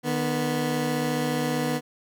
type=tone pair together; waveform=20% pulse; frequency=152.6 / 246.4 Hz; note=D#3 / B3; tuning=-33 / -4 cents; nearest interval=minor sixth; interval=829 cents; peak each=-23 / -21 dBFS; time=0.03-1.81 s; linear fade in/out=50 ms; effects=none